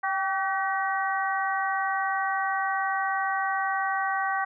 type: harmonic tone with a mistuned harmonic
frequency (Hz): 381.1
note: G4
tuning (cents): -49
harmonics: 2 / 3 / 4 / 5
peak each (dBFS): -28 / -30 / -31 / -32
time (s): 0.03-4.45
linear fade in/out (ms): 10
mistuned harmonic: 2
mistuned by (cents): +41
effects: none